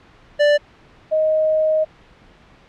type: tone pair in turn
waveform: square / sine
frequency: 587.3 / 625.3 Hz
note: D5 / D#5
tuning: 0 / +8 cents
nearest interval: minor second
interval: 108 cents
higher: second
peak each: -12 / -14 dBFS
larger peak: first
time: 0.39-0.58 / 1.11-1.85 s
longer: second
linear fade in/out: 20 ms
effects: pink hiss -49 dBFS RMS until 2.68 s + low-pass 3000 Hz 12 dB/octave